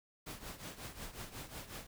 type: noise with tremolo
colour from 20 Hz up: pink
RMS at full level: -44 dBFS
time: 0.26-1.87 s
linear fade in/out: 10 ms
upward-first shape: triangle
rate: 5.5 Hz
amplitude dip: 80%
effects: none